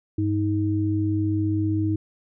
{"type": "tone pair together", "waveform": "sine", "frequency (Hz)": [100.19, 315.7], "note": ["G2", "D#4"], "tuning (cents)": [38, 25], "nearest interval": "octave + minor sixth", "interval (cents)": 1987, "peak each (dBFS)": -23, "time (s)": [0.18, 1.96], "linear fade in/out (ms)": 5, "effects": []}